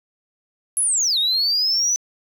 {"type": "linear two-way sweep", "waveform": "sine", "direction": "down then up", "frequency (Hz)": [10990, 3647, 6030], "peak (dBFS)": -15, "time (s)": [0.77, 1.96], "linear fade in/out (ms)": 0, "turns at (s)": 1.18, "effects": ["tanh soft clip ceiling -14 dBFS", "9-bit"]}